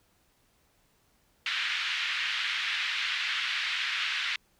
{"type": "band-pass noise", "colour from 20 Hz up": "white", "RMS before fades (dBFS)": -31, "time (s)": [1.46, 4.36], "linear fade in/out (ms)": 2, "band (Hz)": [1500, 3400], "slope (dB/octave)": 24, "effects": ["pink hiss -68 dBFS RMS until 4.59 s"]}